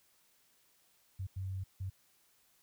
sine tone bursts at uneven times, 95 Hz, F#2, 46 cents sharp, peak -36 dBFS, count 3, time 1.19-1.27 / 1.36-1.64 / 1.8-1.9 s, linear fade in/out 10 ms, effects white hiss -70 dBFS RMS until 2.62 s

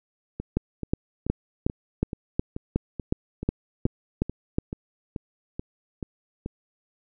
two click trains, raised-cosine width 3 ms, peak -18 / -9 dBFS, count 15 / 12, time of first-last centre 0.4-6.461 / 0.57-4.585 s, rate 2.31 / 2.74 Hz, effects none

